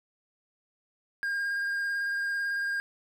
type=tone with vibrato; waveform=triangle; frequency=1613 Hz; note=G6; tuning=49 cents sharp; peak=-26 dBFS; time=1.23-2.8 s; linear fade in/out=0 ms; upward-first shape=square; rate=18 Hz; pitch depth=9 cents each way; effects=none